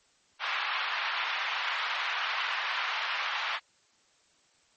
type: band-pass noise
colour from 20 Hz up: pink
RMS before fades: -32 dBFS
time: 0.39-3.6 s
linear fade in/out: 50 ms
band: 940 to 3500 Hz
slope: 24 dB/octave
effects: white hiss -66 dBFS RMS until 4.76 s + MP3 32 kbps